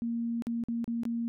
sine tone with dropouts, 233.1 Hz, A#3, in tune, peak -29 dBFS, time 0.02-1.28 s, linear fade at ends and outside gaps 0 ms, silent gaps 0.422-0.469 / 0.638-0.685 / 0.843-0.878 / 1.034-1.053 s, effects none

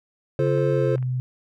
sine tone with pitch glide, 139.1 to 126.82 Hz, C#3 to B2, +6 to +46 cents, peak -22 dBFS, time 0.39-1.2 s, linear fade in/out 0 ms, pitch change -160 cents, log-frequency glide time 0.7-1.04 s
triangle chord, F major, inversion none, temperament just, 349.2 / 436.5 / 523.8 Hz, F4 / A4 / C5, 0 / -14 / +2 cents, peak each -24 / -22 / -22 dBFS, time 0.39-0.96 s, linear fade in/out 2 ms
clicks, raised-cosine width 0.5 ms, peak -31 dBFS, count 4, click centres 0.471 / 0.579 / 0.981 / 1.027 s
effects none

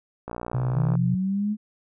click train, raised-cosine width 1 ms, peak -19 dBFS, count 41, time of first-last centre 0.28-0.953 s, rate 59.4 Hz
sine tone, 127.2 Hz, C3, 48 cents flat, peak -22 dBFS, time 0.54-1.15 s, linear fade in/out 5 ms
sine linear sweep, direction up, 151.5 to 214.7 Hz, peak -22 dBFS, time 0.73-1.57 s, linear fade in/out 50 ms
effects none

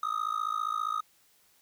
triangle tone with amplitude modulation, 1251 Hz, D#6, 9 cents sharp, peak -23 dBFS, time 0.03-1.01 s, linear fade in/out 2 ms, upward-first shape sine, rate 55 Hz, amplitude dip 95%, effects white hiss -65 dBFS RMS until 1.61 s

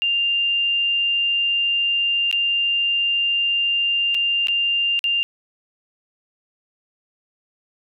sine tone with dropouts, 2794 Hz, F7, in tune, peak -17 dBFS, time 0.02-5.23 s, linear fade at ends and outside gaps 0 ms, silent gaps 2.313-2.327 / 4.145-4.149 / 4.471-4.484 / 4.992-5.041 s, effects none

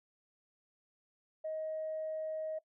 sine tone, 629 Hz, D#5, 19 cents sharp, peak -35 dBFS, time 1.44-2.59 s, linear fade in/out 10 ms, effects noise-tail reverb RT60 0.1 s tail -19 dB re dry + tanh soft clip ceiling -31 dBFS

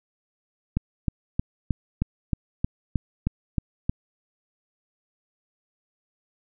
click train, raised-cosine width 5 ms, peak -10 dBFS, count 11, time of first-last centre 0.77-3.895 s, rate 3.2 Hz, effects none

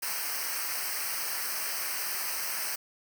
white noise with comb filter, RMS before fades -33 dBFS, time 0.02-2.76 s, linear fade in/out 10 ms, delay 0.28 ms, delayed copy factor -1, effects none

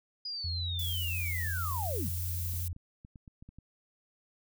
sine linear sweep, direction down, 4955 to 93.8 Hz, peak -35 dBFS, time 0.25-2.1 s, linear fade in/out 5 ms
sine tone with pitch glide, 85.6 to 87.3 Hz, F2 to F2, -34 to 0 cents, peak -33 dBFS, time 0.44-2.73 s, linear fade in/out 5 ms, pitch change +34 cents, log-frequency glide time 0.57-0.71 s
violet noise, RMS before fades -39 dBFS, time 0.79-2.68 s, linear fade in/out 2 ms
clicks, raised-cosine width 5 ms, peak -37 dBFS, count 9, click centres 2.538 / 2.728 / 2.764 / 3.049 / 3.158 / 3.278 / 3.425 / 3.49 / 3.586 s
effects none

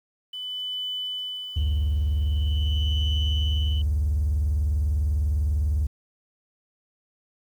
sine tone with tremolo, 3000 Hz, F#7, 23 cents sharp, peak -27 dBFS, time 0.33-3.82 s, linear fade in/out 5 ms, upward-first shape sine, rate 0.44 Hz, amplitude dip 90%
triangle tone with vibrato, 73.2 Hz, D2, 5 cents flat, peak -17 dBFS, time 1.56-5.87 s, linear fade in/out 10 ms, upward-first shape square, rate 20 Hz, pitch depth 220 cents each way
effects tanh soft clip ceiling -17 dBFS + 9-bit

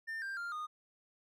triangle tone with pitch steps, 1800 / 1585.2 / 1396 / 1229.4 Hz, A6 / G6 / F6 / D#6, +39 / +19 / -1 / -21 cents, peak -36 dBFS, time 0.07-0.67 s, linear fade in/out 20 ms, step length 150 ms, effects none

